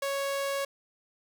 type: tone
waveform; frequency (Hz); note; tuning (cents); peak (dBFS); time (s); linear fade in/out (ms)
sawtooth; 554.4; C#5; 0; -25; 0.02-0.65; 5
effects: 11-bit